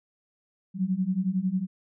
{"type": "beating tone pair", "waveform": "sine", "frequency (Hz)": [180.5, 191.5], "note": ["F#3", "G3"], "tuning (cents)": [-43, -40], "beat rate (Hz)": 11, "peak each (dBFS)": [-28, -26], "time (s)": [0.74, 1.67], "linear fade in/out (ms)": 50, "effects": []}